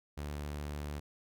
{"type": "tone", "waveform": "sawtooth", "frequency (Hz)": 73.42, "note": "D2", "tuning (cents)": 0, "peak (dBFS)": -34, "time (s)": [0.17, 1], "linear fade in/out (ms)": 10, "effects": []}